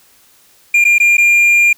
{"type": "tone with dropouts", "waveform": "triangle", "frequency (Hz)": 2400, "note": "D7", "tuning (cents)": 37, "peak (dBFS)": -5, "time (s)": [0.74, 1.73], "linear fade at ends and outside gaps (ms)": 5, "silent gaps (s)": [[0.842, 0.85], [0.983, 1], [1.17, 1.18]], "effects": ["white hiss -49 dBFS RMS until 1.77 s"]}